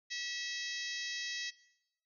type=harmonic tone; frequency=648 Hz; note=E5; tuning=30 cents flat; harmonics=3 / 4 / 5 / 6 / 7 / 8 / 9 / 10; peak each=-42 / -47 / -48 / -44 / -47 / -45 / -49 / -51 dBFS; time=0.1-1.51 s; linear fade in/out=20 ms; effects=noise-tail reverb RT60 0.9 s tail -20 dB re dry